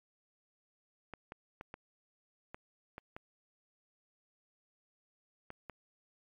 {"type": "clicks", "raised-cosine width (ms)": 0.5, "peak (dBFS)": -29, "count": 9, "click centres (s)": [1.137, 1.321, 1.611, 1.741, 2.545, 2.981, 3.165, 5.504, 5.697], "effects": ["MP3 96 kbps"]}